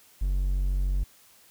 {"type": "tone", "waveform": "triangle", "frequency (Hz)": 46.7, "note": "F#1", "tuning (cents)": 17, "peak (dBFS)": -21, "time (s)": [0.21, 1.04], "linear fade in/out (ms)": 10, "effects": ["white hiss -57 dBFS RMS until 1.5 s"]}